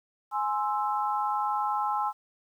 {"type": "chord", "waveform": "sine", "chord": "Ab augmented", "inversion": "none", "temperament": "equal with one note detuned", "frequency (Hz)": [835.9, 1046.5, 1318.5], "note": ["Ab5", "C6", "E6"], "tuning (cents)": [11, 0, 0], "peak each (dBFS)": [-28, -31, -32], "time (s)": [0.31, 2.13], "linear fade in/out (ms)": 50, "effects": ["10-bit"]}